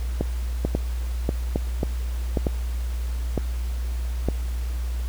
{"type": "two click trains", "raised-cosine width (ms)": 2, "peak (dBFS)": [-9, -9], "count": [5, 5], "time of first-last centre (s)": [[0.65, 4.286], [0.21, 2.372]], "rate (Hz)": [1.1, 1.85], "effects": ["added 60 Hz sine -24 dBFS peak until 5.08 s", "pink hiss -44 dBFS RMS until 5.08 s"]}